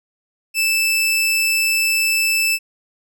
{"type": "tone", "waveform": "sawtooth", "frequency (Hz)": 2637, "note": "E7", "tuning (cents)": 0, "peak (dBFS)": -12, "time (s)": [0.54, 2.59], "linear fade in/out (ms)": 50, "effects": []}